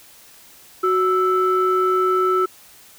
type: tone pair together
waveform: sine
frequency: 370.3 / 1318.5 Hz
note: F#4 / E6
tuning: +1 / 0 cents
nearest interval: octave + minor seventh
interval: 2199 cents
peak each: -17 dBFS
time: 0.83-2.46 s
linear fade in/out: 10 ms
effects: tanh soft clip ceiling -9 dBFS + white hiss -47 dBFS RMS until 2.98 s